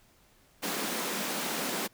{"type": "high-pass noise", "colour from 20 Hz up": "pink", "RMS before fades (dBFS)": -33, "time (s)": [0.62, 1.88], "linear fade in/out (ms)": 20, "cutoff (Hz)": 180, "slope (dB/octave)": 48, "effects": ["pink hiss -63 dBFS RMS until 1.93 s"]}